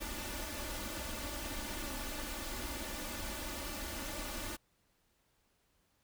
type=noise with comb filter; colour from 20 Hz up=pink; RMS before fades=-41 dBFS; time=0-4.57 s; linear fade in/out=20 ms; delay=3.4 ms; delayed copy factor=+0.9; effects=pink hiss -75 dBFS RMS until 6.03 s